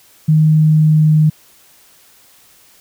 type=tone with pitch glide; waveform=sine; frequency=155.56 to 154.4 Hz; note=D#3 to D#3; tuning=0 to -13 cents; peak=-7 dBFS; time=0.28-1.3 s; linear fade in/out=10 ms; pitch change=-13 cents; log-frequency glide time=0.47-1.18 s; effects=white hiss -48 dBFS RMS until 2.8 s

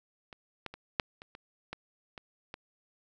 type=clicks; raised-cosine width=0.3 ms; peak=-30 / -21 / -28 / -10 / -30 / -30 / -22 / -27 / -24 dBFS; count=9; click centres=0.328 / 0.663 / 0.74 / 0.998 / 1.219 / 1.351 / 1.73 / 2.178 / 2.541 s; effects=none

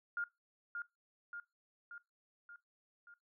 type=tone with echo; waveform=sine; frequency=1414 Hz; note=F6; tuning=21 cents sharp; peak=-35 dBFS; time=0.17-0.24 s; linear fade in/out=2 ms; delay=580 ms; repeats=5; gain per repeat=-4 dB; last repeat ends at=3.14 s; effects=noise-tail reverb RT60 0.2 s tail -19 dB re dry

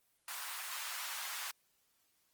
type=high-pass noise; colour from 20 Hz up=pink; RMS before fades=-42 dBFS; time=0.28-1.51 s; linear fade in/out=2 ms; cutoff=950 Hz; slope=24 dB/octave; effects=white hiss -75 dBFS RMS until 2.33 s + Opus 24 kbps

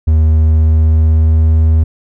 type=tone with pitch glide; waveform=triangle; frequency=78.6 to 79.61 Hz; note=D#2 to D#2; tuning=+18 to +40 cents; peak=-4 dBFS; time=0.07-1.84 s; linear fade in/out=10 ms; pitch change=+22 cents; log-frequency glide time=0.34-1.59 s; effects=none

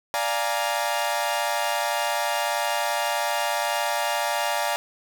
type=chord; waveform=sawtooth; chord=Bb dominant seventh; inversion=first; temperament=equal; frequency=587.3 / 698.5 / 830.6 / 932.3 Hz; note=D5 / F5 / Ab5 / Bb5; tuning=0 / 0 / 0 / 0 cents; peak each=-25 dBFS; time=0.14-4.76 s; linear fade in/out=0 ms; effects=none

